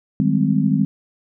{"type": "chord", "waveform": "sine", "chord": "Ab major seventh", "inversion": "second", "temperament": "just", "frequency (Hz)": [155.74, 194.67, 207.7, 259.6], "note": ["Eb3", "G3", "Ab3", "C4"], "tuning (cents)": [2, -12, 0, -13], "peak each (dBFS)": -20, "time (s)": [0.2, 0.85], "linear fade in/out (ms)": 0, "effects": []}